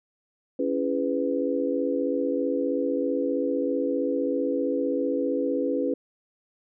sine chord, C# minor seventh, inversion none, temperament just, 277.2 / 332.6 / 415.8 / 498.9 Hz, C#4 / E4 / G#4 / B4, 0 / +16 / +2 / +17 cents, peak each -27 / -31 / -31 / -27 dBFS, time 0.59-5.94 s, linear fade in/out 5 ms, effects none

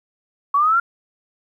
sine linear sweep, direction up, 1108.7 to 1406 Hz, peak -13 dBFS, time 0.54-0.8 s, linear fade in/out 5 ms, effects 9-bit

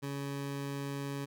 20% pulse tone, 140.1 Hz, C#3, 19 cents sharp, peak -31 dBFS, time 0.02-1.26 s, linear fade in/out 20 ms, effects none

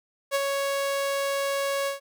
sawtooth tone with ADSR envelope, 555 Hz, C#5, 2 cents sharp, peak -17 dBFS, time 0.31-2 s, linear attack 40 ms, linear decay 32 ms, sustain -4 dB, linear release 130 ms, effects none

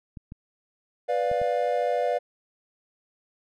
clicks, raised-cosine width 5 ms, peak -27 dBFS, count 4, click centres 0.172 / 0.321 / 1.315 / 1.416 s
triangle chord, B diminished, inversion none, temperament equal with one note detuned, 493.9 / 587.3 / 703.7 Hz, B4 / D5 / F5, 0 / 0 / +13 cents, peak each -25 dBFS, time 1.08-2.19 s, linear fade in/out 20 ms
effects none

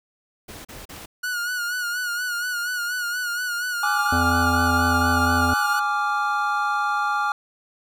pink noise bursts, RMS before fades -39 dBFS, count 3, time 0.48-1.06 s, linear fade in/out 10 ms, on 170 ms, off 35 ms
45% pulse tone with vibrato, 1449 Hz, F#6, 37 cents flat, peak -24 dBFS, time 1.23-5.8 s, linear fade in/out 10 ms, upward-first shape sine, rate 4.2 Hz, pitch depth 53 cents each way
triangle chord, D diminished, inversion second, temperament equal, 830.6 / 1174.7 / 1396.9 Hz, Ab5 / D6 / F6, 0 / 0 / 0 cents, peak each -23 dBFS, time 3.83-7.32 s, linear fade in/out 2 ms
harmonic tone, 85 Hz, F2, 46 cents flat, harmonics 1 / 3 / 5 / 7 / 9, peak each -24 / -24 / -35 / -33 / -32 dBFS, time 4.12-5.54 s, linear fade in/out 5 ms
effects none

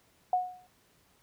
sine tone with exponential decay, 730 Hz, F#5, 24 cents flat, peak -21 dBFS, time 0.33-0.67 s, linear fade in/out 2 ms, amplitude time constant 73 ms, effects pink hiss -66 dBFS RMS until 1.22 s + high-pass 60 Hz 12 dB/octave

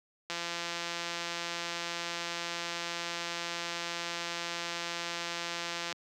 click train, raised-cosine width 0.2 ms, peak -18 dBFS, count 963, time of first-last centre 0.3-5.926 s, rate 171 Hz, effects high-pass 200 Hz 12 dB/octave

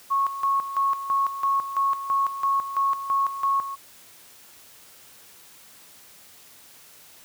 sine tone with tremolo, 1100 Hz, C#6, 14 cents flat, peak -19 dBFS, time 0.1-3.76 s, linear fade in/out 20 ms, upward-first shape square, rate 3 Hz, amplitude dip 70%, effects white hiss -50 dBFS RMS until 7.24 s + high-pass 60 Hz 12 dB/octave

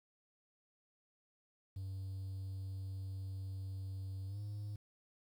triangle tone with pitch glide, 96 to 103.49 Hz, G2 to G#2, -36 to -6 cents, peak -38 dBFS, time 1.76-4.76 s, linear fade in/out 5 ms, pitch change +130 cents, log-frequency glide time 4.27-4.4 s, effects tanh soft clip ceiling -34 dBFS + 11-bit

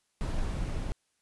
brown noise with level ramp, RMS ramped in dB -30 to -33 dBFS, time 0.21-0.92 s, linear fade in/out 0 ms, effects white hiss -75 dBFS RMS until 1.21 s + resampled to 24000 Hz

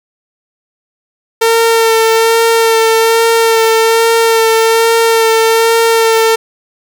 sawtooth tone with vibrato, 453.2 Hz, A#4, 49 cents flat, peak -3 dBFS, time 1.41-6.36 s, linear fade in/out 10 ms, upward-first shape sine, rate 1.2 Hz, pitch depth 17 cents each way, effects none

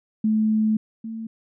sine tone pair in turn, 217 / 224 Hz, A3 / A3, -24 / +31 cents, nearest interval minor second, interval 55 cents, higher second, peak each -17 / -29 dBFS, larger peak first, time 0.24-0.77 / 1.04-1.27 s, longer first, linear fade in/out 5 ms, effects none

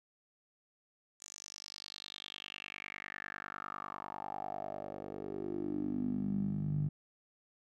10% pulse tone with band-pass filter sweep, 49.98 Hz, G1, 34 cents sharp, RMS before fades -40 dBFS, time 1.2-6.89 s, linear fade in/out 10 ms, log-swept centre 7100 to 140 Hz, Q 5.7, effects none

